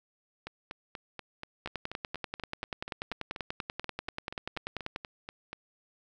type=two click trains; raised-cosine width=0.3 ms; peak=-18 / -23 dBFS; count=35 / 22; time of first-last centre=1.66-4.961 / 0.47-5.53 s; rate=10.3 / 4.15 Hz; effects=none